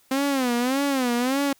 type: tone with vibrato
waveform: sawtooth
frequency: 259.9 Hz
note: C4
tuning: 11 cents flat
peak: -17 dBFS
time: 0.11-1.53 s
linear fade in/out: 5 ms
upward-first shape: sine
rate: 1.7 Hz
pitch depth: 150 cents each way
effects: white hiss -60 dBFS RMS until 1.59 s